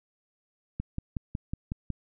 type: click train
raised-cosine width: 5 ms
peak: -19 dBFS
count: 7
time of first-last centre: 0.8-1.903 s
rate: 5.44 Hz
effects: none